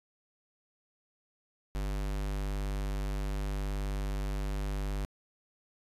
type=tone; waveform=square; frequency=49.58 Hz; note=G1; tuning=20 cents sharp; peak=-32 dBFS; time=1.75-5.05 s; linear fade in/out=0 ms; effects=resampled to 32000 Hz